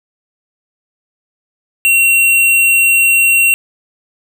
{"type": "tone", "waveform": "square", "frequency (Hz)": 2737, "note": "F7", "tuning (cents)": -36, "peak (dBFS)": -8, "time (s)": [1.85, 3.54], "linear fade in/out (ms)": 0, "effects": []}